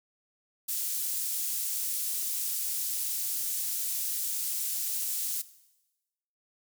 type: high-pass noise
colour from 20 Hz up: pink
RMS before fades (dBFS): -32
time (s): 0.68-5.42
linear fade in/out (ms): 10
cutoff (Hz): 8800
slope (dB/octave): 12
effects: noise-tail reverb RT60 1.0 s tail -17 dB re dry